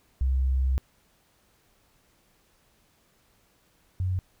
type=tone pair in turn; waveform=sine; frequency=65.41 / 92.32 Hz; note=C2 / F#2; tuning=0 / -3 cents; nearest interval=tritone; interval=597 cents; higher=second; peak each=-21 / -24 dBFS; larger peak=first; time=0.21-0.78 / 4-4.19 s; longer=first; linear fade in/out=0 ms; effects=pink hiss -65 dBFS RMS until 4.4 s